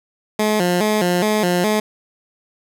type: tone with vibrato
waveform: 15% pulse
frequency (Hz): 194.6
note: G3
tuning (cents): -12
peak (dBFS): -9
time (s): 0.39-1.8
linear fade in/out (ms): 5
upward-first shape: square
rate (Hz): 2.4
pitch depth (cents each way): 160
effects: none